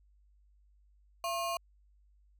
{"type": "ring-modulated tone", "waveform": "square", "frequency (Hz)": 880, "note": "A5", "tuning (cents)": 0, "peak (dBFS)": -30, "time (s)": [1.24, 1.57], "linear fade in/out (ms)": 2, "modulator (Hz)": 200, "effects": ["added 50 Hz sine -62 dBFS peak until 2.39 s"]}